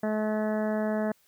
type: harmonic tone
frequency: 214.7 Hz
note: A3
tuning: 42 cents flat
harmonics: 1 / 2 / 3 / 4 / 5 / 6 / 7 / 8 / 9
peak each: -28 / -34 / -30 / -40 / -45 / -46 / -45 / -42 / -50 dBFS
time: 0.03-1.12 s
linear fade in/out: 5 ms
effects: white hiss -65 dBFS RMS until 1.27 s